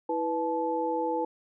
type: tone cluster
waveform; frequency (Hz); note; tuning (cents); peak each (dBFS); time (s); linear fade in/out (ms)
sine; 326.6 / 492.9 / 867; E4 / B4 / A5; -16 / -3 / -26; -32 / -30 / -30; 0.09-1.25; 5
effects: none